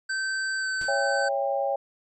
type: tone with pitch glide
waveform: square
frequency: 1549 to 1533.9 Hz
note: G6 to G6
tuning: -21 to -38 cents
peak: -27 dBFS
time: 0.09-1.29 s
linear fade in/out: 10 ms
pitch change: -17 cents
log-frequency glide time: 0.58-0.67 s
type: noise with exponential decay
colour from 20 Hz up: pink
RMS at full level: -39 dBFS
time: 0.81-1.01 s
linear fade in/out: 2 ms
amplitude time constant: 42 ms
type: chord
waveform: sine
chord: C# diminished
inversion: none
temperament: just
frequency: 554.4 / 665.2 / 798.3 Hz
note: C#5 / E5 / G5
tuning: 0 / +16 / +31 cents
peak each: -26 / -32 / -28 dBFS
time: 0.88-1.76 s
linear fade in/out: 5 ms
effects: resampled to 22050 Hz